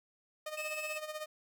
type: tone with tremolo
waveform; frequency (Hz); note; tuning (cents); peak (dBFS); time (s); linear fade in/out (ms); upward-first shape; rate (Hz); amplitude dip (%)
sawtooth; 614; D#5; -23; -33; 0.46-1.26; 5; sine; 16; 70
type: tone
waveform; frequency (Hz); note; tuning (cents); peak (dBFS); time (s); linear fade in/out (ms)
45% pulse; 2592; E7; -30; -39; 0.57-0.98; 5
effects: none